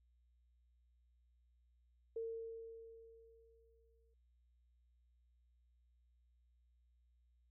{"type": "tone with exponential decay", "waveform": "sine", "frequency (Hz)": 454.4, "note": "A#4", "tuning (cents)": -44, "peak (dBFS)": -39, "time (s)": [2.16, 4.14], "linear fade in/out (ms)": 5, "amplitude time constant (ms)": 430, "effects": ["added 60 Hz sine -70 dBFS peak until 7.5 s"]}